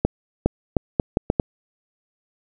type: accelerating click train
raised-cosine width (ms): 2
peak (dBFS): -3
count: 7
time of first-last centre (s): 0.05-1.398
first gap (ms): 410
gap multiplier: 0.75
effects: none